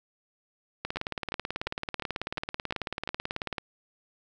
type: two click trains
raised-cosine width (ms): 0.3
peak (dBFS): -17 / -15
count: 7 / 51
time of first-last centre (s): 0.97-3.075 / 0.85-3.582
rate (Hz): 2.85 / 18.3
effects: none